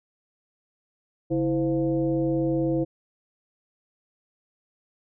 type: tone with frequency modulation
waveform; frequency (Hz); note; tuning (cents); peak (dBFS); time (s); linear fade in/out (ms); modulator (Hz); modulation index
sine; 328; E4; -9; -21; 1.3-2.85; 20; 188; 1
effects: none